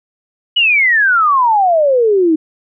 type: exponential sweep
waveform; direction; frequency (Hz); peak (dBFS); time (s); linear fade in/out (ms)
sine; down; 2977 to 305.2; -8; 0.56-2.36; 10
effects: none